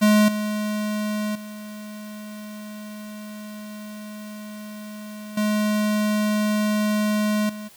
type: tone with level steps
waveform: square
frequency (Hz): 211.1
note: G#3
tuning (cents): +29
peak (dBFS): -14 / -24 / -35 / -20 / -33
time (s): 0.01-7.69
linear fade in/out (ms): 20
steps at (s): 0.28 / 1.35 / 5.37 / 7.49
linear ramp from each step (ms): 5
effects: white hiss -50 dBFS RMS until 7.76 s